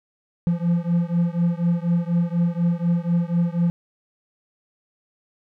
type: beating tone pair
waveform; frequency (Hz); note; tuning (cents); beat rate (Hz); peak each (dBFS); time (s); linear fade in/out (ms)
triangle; 170.1 / 174.2; F3 / F3; -45 / -4; 4.1; -19 / -20; 0.47-3.7; 0
effects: none